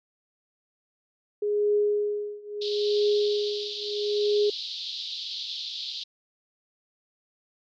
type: tone with tremolo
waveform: sine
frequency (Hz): 414.9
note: G#4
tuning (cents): -2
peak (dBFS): -19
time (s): 1.42-4.5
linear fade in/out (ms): 5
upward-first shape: triangle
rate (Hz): 0.75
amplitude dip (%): 95
type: band-pass noise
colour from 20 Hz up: pink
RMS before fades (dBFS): -35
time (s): 2.61-6.04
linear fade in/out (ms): 10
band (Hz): 3400 to 4600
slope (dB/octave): 48
effects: none